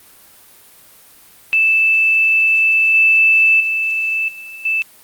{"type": "tone with level steps", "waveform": "sine", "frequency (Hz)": 2637, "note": "E7", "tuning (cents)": 0, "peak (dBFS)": [-10, -8, -15, -29, -14], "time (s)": [1.53, 4.82], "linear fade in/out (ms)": 0, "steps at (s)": [2.94, 3.6, 4.28, 4.65], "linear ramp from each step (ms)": 5, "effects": ["white hiss -45 dBFS RMS until 5.03 s", "Opus 32 kbps"]}